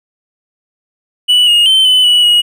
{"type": "tone with pitch steps", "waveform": "triangle", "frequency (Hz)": [2958, 2861, 3092, 3018, 2944, 2899], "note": ["F#7", "F7", "G7", "F#7", "F#7", "F#7"], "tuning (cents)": [-1, 41, -24, 34, -9, -36], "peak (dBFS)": -4, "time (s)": [1.28, 2.42], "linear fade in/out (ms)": 20, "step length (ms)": 190, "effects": []}